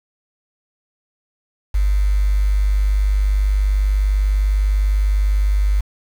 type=tone with quantisation; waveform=sine; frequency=49.89 Hz; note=G1; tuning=31 cents sharp; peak=-13 dBFS; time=1.74-5.81 s; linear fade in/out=10 ms; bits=6; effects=none